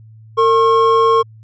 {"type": "tone pair together", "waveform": "triangle", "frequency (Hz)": [455, 1082.2], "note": ["A#4", "C#6"], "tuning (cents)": [-42, -42], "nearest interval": "octave + minor third", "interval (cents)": 1500, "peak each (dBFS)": -10, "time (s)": [0.37, 1.23], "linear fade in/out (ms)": 20, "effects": ["added 110 Hz sine -38 dBFS peak until 1.43 s", "resampled to 16000 Hz"]}